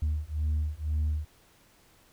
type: beating tone pair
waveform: sine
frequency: 75.2 / 77.2 Hz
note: D2 / D#2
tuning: +42 / -13 cents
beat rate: 2 Hz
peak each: -28 dBFS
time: 0.02-1.25 s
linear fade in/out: 5 ms
effects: tanh soft clip ceiling -23 dBFS + pink hiss -61 dBFS RMS until 2.12 s